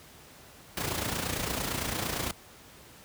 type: noise with amplitude modulation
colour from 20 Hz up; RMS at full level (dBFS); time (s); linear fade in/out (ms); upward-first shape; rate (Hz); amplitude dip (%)
pink; -29; 0.77-2.31; 2; sine; 28.8; 60
effects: pink hiss -52 dBFS RMS until 3.04 s + high-pass 60 Hz 12 dB/octave